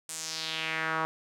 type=tone with band-pass filter sweep; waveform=sawtooth; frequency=160 Hz; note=D#3; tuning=49 cents sharp; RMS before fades=-33 dBFS; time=0.09-1.05 s; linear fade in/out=0 ms; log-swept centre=8700 to 1100 Hz; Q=2.5; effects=none